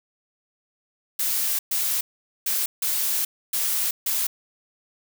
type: noise bursts at uneven times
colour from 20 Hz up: blue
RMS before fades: -24 dBFS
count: 6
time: 1.19-1.59 / 1.71-2.01 / 2.46-2.66 / 2.82-3.25 / 3.53-3.91 / 4.06-4.27 s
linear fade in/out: 5 ms
effects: none